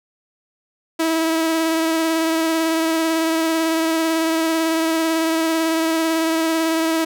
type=tone with vibrato; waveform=sawtooth; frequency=324.3 Hz; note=E4; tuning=28 cents flat; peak=-13 dBFS; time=0.99-7.05 s; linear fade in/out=10 ms; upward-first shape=sine; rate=18 Hz; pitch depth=20 cents each way; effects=none